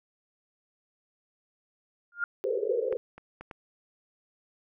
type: tone with exponential growth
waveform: sine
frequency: 1409 Hz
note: F6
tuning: 15 cents sharp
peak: -22 dBFS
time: 2.12-2.24 s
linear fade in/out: 2 ms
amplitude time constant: 25 ms
type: band-pass noise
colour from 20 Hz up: white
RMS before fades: -29 dBFS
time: 2.44-2.97 s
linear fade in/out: 0 ms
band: 390 to 520 Hz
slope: 96 dB/octave
type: clicks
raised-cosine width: 0.5 ms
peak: -25 / -31 / -27 / -26 dBFS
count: 4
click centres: 2.926 / 3.18 / 3.41 / 3.512 s
effects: none